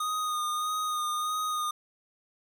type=tone with vibrato; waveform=square; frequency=1234 Hz; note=D#6; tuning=15 cents flat; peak=-29 dBFS; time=0-1.71 s; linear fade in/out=5 ms; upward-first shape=sine; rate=1.6 Hz; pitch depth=23 cents each way; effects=none